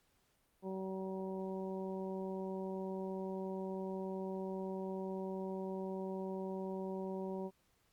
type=harmonic tone; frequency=190 Hz; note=F#3; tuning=46 cents sharp; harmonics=1 / 2 / 3 / 4 / 5; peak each=-42 / -42 / -47 / -53 / -51 dBFS; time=0.62-7.51 s; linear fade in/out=50 ms; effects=pink hiss -75 dBFS RMS until 7.92 s + Opus 48 kbps